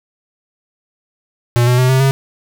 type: tone with pitch steps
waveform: square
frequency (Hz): 120.1 / 123.76 / 127.54 / 131.42 / 135.43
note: B2 / B2 / C3 / C3 / C#3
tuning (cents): -48 / +4 / -44 / +8 / -40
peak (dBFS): -10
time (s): 1.56-2.11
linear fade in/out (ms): 0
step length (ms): 110
effects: none